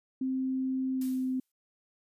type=tone with pitch glide; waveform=sine; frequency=261.6 to 258.4 Hz; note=C4 to C4; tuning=0 to -21 cents; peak=-28 dBFS; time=0.21-1.4 s; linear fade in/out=5 ms; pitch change=-21 cents; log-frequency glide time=0.93-1.1 s
type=noise with exponential decay; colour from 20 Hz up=blue; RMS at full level=-43 dBFS; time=1.01-1.52 s; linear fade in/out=5 ms; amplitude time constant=110 ms
effects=resampled to 32000 Hz